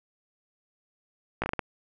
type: slowing click train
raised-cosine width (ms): 0.5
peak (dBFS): -13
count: 6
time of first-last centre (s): 1.42-1.592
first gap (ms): 17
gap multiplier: 1.36
effects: none